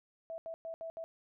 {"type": "tone bursts at uneven times", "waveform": "sine", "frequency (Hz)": 656, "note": "E5", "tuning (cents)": -9, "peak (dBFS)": -39, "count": 5, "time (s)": [[0.3, 0.38], [0.46, 0.54], [0.65, 0.74], [0.81, 0.9], [0.97, 1.04]], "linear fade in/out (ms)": 0, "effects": []}